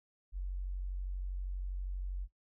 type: tone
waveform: sine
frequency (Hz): 46.25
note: F#1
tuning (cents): 0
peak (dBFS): -35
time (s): 0.32-2.28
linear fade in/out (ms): 50
effects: noise-tail reverb RT60 0.1 s tail -19 dB re dry